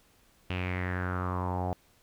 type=tone with low-pass filter sweep; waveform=sawtooth; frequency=90.9 Hz; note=F#2; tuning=30 cents flat; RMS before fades=-32 dBFS; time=0.5-1.73 s; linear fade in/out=0 ms; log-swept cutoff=2800 to 720 Hz; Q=5.3; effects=pink hiss -64 dBFS RMS until 2.02 s